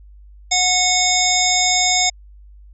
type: harmonic tone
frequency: 731 Hz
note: F#5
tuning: 21 cents flat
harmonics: 1 / 3 / 5 / 7 / 9 / 10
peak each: -21 / -21 / -21 / -21 / -21 / -21 dBFS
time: 0.51-2.1 s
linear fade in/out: 10 ms
effects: added 50 Hz sine -40 dBFS peak until 2.73 s